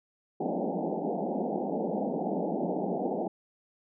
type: band-pass noise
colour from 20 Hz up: pink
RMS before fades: -31 dBFS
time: 0.4-3.28 s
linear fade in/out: 5 ms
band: 170 to 840 Hz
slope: 96 dB/octave
effects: none